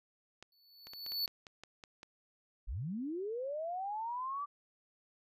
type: clicks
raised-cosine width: 0.2 ms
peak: -32 dBFS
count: 10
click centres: 0.426 / 0.87 / 0.935 / 1.064 / 1.12 / 1.278 / 1.468 / 1.636 / 1.838 / 2.031 s
type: tone with exponential growth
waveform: square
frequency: 4457 Hz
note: C#8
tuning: 9 cents sharp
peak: -31 dBFS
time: 0.52-1.26 s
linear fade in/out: 2 ms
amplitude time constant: 160 ms
type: linear sweep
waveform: sine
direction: up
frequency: 34.65 to 1174.7 Hz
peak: -36 dBFS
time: 2.67-4.46 s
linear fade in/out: 20 ms
effects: none